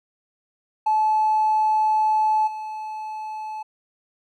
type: tone with level steps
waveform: triangle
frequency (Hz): 864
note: A5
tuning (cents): -32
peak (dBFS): -13 / -27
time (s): 0.86-3.63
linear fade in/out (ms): 10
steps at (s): 2.46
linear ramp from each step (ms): 20
effects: tanh soft clip ceiling -14 dBFS